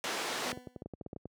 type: band-pass noise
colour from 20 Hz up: pink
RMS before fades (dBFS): -36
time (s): 0.04-0.52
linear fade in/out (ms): 0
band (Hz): 410 to 7000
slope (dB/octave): 12
type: tone with exponential decay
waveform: 20% pulse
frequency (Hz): 249.5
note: B3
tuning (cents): +18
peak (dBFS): -31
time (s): 0.46-0.83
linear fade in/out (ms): 0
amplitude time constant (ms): 79
type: clicks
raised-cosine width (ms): 2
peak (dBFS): -28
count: 12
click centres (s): 0.529 / 0.574 / 0.672 / 0.762 / 0.821 / 0.86 / 0.937 / 1.012 / 1.063 / 1.131 / 1.163 / 1.256
effects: high-pass 80 Hz 12 dB/octave